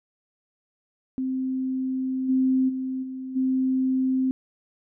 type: tone with level steps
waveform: sine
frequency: 260.7 Hz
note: C4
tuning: 6 cents flat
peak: -24 / -18 / -26 / -31 / -20 dBFS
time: 1.18-4.31 s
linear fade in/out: 0 ms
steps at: 2.28 / 2.68 / 3.02 / 3.35 s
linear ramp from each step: 20 ms
effects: none